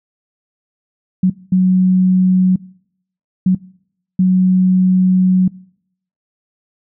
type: tone bursts at uneven times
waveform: sine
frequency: 185 Hz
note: F#3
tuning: in tune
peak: -8 dBFS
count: 4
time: 1.23-1.3 / 1.52-2.56 / 3.46-3.55 / 4.19-5.48 s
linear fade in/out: 5 ms
effects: noise-tail reverb RT60 0.7 s tail -23 dB re dry